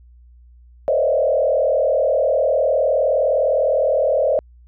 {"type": "tone with frequency modulation", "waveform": "sine", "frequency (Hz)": 576, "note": "D5", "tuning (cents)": -34, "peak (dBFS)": -14, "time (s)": [0.88, 4.39], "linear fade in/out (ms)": 0, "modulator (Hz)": 39.7, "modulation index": 1.9, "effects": ["added 60 Hz sine -44 dBFS peak until 4.67 s"]}